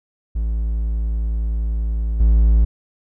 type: tone with level steps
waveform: triangle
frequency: 55.3 Hz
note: A1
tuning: 9 cents sharp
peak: -16 / -8 dBFS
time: 0.35-2.65 s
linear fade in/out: 10 ms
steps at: 2.2 s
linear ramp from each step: 2 ms
effects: none